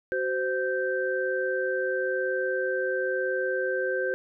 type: tone cluster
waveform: sine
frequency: 377 / 518 / 1561 Hz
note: F#4 / C5 / G6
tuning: +32 / -17 / -8 cents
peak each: -30 / -28 / -30 dBFS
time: 0.12-4.14 s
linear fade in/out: 0 ms
effects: none